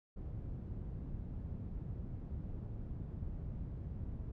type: low-pass noise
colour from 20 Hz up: white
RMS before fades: -43 dBFS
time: 0.16-4.32 s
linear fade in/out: 10 ms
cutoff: 110 Hz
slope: 12 dB/octave
effects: none